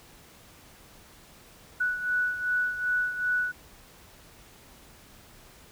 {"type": "beating tone pair", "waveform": "sine", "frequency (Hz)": [1477, 1479.6], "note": ["F#6", "F#6"], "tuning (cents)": [-3, 0], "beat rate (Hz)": 2.6, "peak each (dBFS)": [-26, -32], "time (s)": [1.8, 3.52], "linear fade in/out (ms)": 10, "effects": ["pink hiss -53 dBFS RMS until 5.71 s"]}